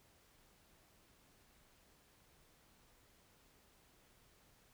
silence, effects pink hiss -69 dBFS RMS until 4.73 s

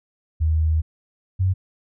sine tone pair in turn, 79 / 93.67 Hz, D#2 / F#2, +27 / +22 cents, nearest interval minor third, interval 295 cents, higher second, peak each -16 dBFS, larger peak neither, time 0.4-0.82 / 1.39-1.54 s, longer first, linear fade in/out 20 ms, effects none

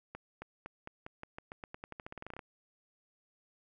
accelerating click train, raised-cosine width 0.5 ms, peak -28 dBFS, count 22, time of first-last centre 0.15-2.392 s, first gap 270 ms, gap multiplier 0.89, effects none

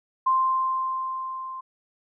sine tone with level ramp, 1046.5 Hz, C6, in tune, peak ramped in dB -17 to -33 dBFS, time 0.26-1.61 s, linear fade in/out 10 ms, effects none

